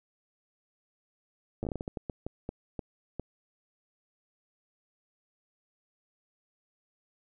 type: slowing click train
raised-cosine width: 2 ms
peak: -21 dBFS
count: 15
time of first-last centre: 1.63-3.197 s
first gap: 9 ms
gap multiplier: 1.34
effects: none